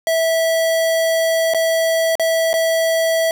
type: tone with dropouts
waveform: square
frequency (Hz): 654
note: E5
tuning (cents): -14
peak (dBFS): -15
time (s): 0.07-3.31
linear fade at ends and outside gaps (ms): 1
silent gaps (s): 1.537-1.546 / 2.154-2.196 / 2.531-2.539
effects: none